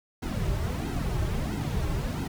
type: noise with flanger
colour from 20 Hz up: brown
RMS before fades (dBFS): -29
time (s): 0.22-2.28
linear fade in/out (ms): 10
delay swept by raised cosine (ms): 1.7 to 4.2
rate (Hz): 1.5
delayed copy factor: -0.8
effects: none